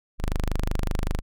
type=tone; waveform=sawtooth; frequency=25.28 Hz; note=G#0; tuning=46 cents flat; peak=-19 dBFS; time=0.18-1.22 s; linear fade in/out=50 ms; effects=none